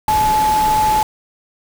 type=tone in noise; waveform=sine; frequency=860 Hz; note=A5; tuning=40 cents flat; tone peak=-12 dBFS; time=0.08-1.03 s; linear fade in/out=2 ms; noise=pink; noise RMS=-24 dBFS; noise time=0.08-1.03 s; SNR=+9 dB; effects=none